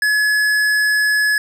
sine tone with tanh clipping, 1700 Hz, G#6, 40 cents sharp, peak -15 dBFS, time 0.02-1.38 s, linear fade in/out 2 ms, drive 15 dB, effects none

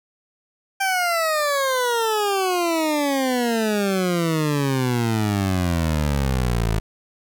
20% pulse exponential sweep, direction down, 788 to 52.7 Hz, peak -14 dBFS, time 0.8-6.8 s, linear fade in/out 10 ms, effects none

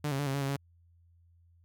sawtooth tone with pitch steps, 148.4 / 136.4 / 144.5 / 135.4 / 140.8 / 136.9 / 139.7 Hz, D3 / C#3 / D3 / C#3 / C#3 / C#3 / C#3, +18 / -28 / -28 / -40 / +27 / -21 / +14 cents, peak -26 dBFS, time 0.04-0.565 s, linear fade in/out 5 ms, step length 75 ms, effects added 85 Hz sine -60 dBFS peak until 1.64 s

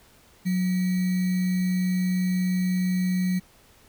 sine tone with sample-and-hold, 183 Hz, F#3, 19 cents flat, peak -21 dBFS, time 0.45-3.4 s, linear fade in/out 20 ms, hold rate 2100 Hz, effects pink hiss -56 dBFS RMS until 3.88 s

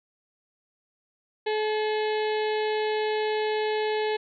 harmonic tone, 429.1 Hz, A4, 43 cents flat, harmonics 1 / 2 / 4 / 5 / 6 / 7 / 8 / 9 / 10, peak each -25 / -31 / -37 / -39 / -41 / -42 / -43 / -44 / -45 dBFS, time 1.46-4.17 s, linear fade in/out 10 ms, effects none

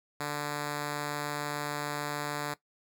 5% pulse tone, 146.83 Hz, D3, in tune, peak -21 dBFS, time 0.2-2.54 s, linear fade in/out 5 ms, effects noise-tail reverb RT60 0.1 s tail -17 dB re dry

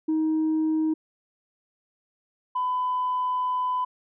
sine tone pair in turn, 314.7 / 1003.2 Hz, D#4 / B5, +20 / +27 cents, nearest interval octave + minor sixth, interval 2007 cents, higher second, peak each -19 / -22 dBFS, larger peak first, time 0.08-0.94 / 2.55-3.85 s, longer second, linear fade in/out 10 ms, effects tanh soft clip ceiling -19 dBFS

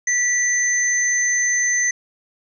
sine tone pair together, 1954 / 6175 Hz, B6 / G8, -19 / -27 cents, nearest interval octave + minor sixth, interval 1992 cents, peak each -19 dBFS, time 0.07-1.91 s, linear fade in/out 5 ms, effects none

